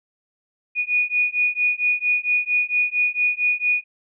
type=beating tone pair; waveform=sine; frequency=2460 / 2464.4 Hz; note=D#7 / D#7; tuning=-20 / -17 cents; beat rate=4.4 Hz; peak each=-21 dBFS; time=0.75-3.84 s; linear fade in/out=50 ms; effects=none